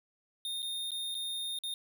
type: tone with dropouts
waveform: square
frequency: 3663 Hz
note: A#7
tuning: 31 cents flat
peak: -35 dBFS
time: 0.45-1.74 s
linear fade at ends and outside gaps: 1 ms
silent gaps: 0.621-0.627 / 0.907-0.917 / 1.145-1.15 / 1.588-1.636 s
effects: none